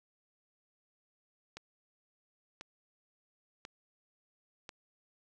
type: click train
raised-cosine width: 0.2 ms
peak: -27 dBFS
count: 4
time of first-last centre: 1.57-4.692 s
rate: 0.961 Hz
effects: none